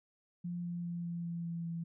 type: tone with pitch steps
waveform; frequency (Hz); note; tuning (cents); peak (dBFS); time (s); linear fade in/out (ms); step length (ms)
sine; 174.61 / 173.4 / 172.21 / 171.02 / 169.84 / 168.66 / 167.5; F3 / F3 / F3 / F3 / F3 / E3 / E3; 0 / -12 / -24 / -36 / -48 / +40 / +28; -36; 0.44-1.84; 10; 200
effects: none